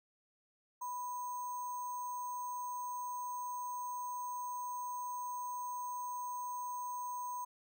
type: tone with sample-and-hold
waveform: sine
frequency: 987.8 Hz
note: B5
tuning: in tune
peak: -38 dBFS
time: 0.81-7.45 s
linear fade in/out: 10 ms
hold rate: 7350 Hz
effects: none